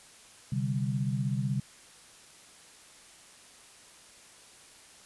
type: chord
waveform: sine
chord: C suspended second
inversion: none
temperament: equal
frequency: 130.81 / 146.83 / 196 Hz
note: C3 / D3 / G3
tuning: 0 / 0 / 0 cents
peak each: -30 / -33 / -33 dBFS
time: 0.52-1.6 s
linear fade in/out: 5 ms
effects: white hiss -54 dBFS RMS until 5.05 s + resampled to 24000 Hz